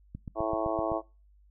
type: click train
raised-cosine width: 5 ms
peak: -26 dBFS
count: 7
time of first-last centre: 0.15-0.918 s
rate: 7.81 Hz
type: harmonic tone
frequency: 110 Hz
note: A2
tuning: in tune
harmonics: 3 / 4 / 5 / 6 / 7 / 8 / 9 / 10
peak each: -34 / -38 / -36 / -30 / -38 / -39 / -42 / -38 dBFS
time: 0.35-1.02 s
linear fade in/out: 50 ms
effects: noise-tail reverb RT60 0.3 s tail -23 dB re dry + added 50 Hz sine -57 dBFS peak until 1.5 s